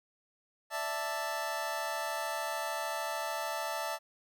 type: chord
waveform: 25% pulse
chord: D suspended second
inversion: none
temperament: just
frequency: 587.3 / 660.7 / 881 Hz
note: D5 / E5 / A5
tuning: 0 / +4 / +2 cents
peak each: -37 / -34 / -33 dBFS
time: 0.7-3.99 s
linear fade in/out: 50 ms
effects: none